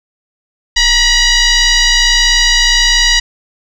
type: tone with frequency modulation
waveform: sine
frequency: 932.3 Hz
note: A#5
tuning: in tune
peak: -6 dBFS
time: 0.76-3.2 s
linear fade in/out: 10 ms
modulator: 963 Hz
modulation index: 5.2
effects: tanh soft clip ceiling -2 dBFS